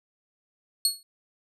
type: tone with exponential decay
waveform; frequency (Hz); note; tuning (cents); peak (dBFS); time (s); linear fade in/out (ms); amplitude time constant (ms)
25% pulse; 4347; C#8; -35; -12; 0.85-1.03; 1; 37
effects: none